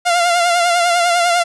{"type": "tone with vibrato", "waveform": "sawtooth", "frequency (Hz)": 696, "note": "F5", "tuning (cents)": -6, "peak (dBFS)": -8, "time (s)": [0.05, 1.44], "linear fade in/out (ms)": 20, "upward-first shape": "sine", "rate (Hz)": 10, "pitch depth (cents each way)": 42, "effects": ["resampled to 24000 Hz", "8-bit"]}